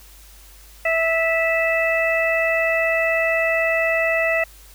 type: harmonic tone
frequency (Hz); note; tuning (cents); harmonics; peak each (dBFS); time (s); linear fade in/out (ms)
656; E5; -9; 1 / 2 / 3 / 4; -20 / -30 / -21 / -24; 0.85-4.44; 5
effects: added 50 Hz sine -45 dBFS peak until 4.74 s + white hiss -48 dBFS RMS until 4.74 s